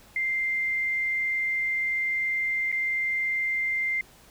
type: tone with dropouts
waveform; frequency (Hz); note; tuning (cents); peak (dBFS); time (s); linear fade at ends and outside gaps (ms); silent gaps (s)
sine; 2093; C7; 0; -24; 0.16-4.01; 2; 2.717-2.725
effects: pink hiss -54 dBFS RMS until 4.3 s